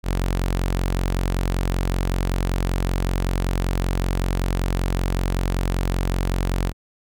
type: tone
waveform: sawtooth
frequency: 45.24 Hz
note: F#1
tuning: 38 cents flat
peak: -16 dBFS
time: 0.03-6.73 s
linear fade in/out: 50 ms
effects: none